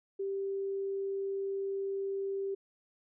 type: tone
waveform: sine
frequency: 392 Hz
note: G4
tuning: in tune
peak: -32 dBFS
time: 0.19-2.55 s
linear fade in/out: 10 ms
effects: none